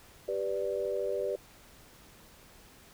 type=chord; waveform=sine; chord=G major; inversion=none; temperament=equal; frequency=392 / 493.9 / 587.3 Hz; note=G4 / B4 / D5; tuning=0 / 0 / 0 cents; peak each=-34 dBFS; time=0.28-1.36 s; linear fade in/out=5 ms; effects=pink hiss -56 dBFS RMS until 2.93 s